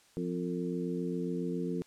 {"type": "harmonic tone with a mistuned harmonic", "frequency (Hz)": 87.31, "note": "F2", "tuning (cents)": 0, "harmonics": [2, 3, 4, 5], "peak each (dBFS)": [-35, -37, -38, -39], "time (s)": [0.17, 1.82], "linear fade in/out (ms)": 0, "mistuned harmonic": 5, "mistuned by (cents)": 51, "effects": ["white hiss -63 dBFS RMS until 1.86 s", "low-pass 9000 Hz 12 dB/octave"]}